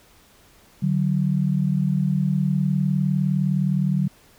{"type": "tone pair together", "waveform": "sine", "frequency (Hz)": [147.5, 187.14], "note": ["D3", "F#3"], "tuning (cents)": [8, 20], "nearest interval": "major third", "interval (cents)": 412, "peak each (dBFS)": -21, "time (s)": [0.82, 4.08], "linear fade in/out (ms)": 10, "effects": ["pink hiss -54 dBFS RMS until 4.38 s"]}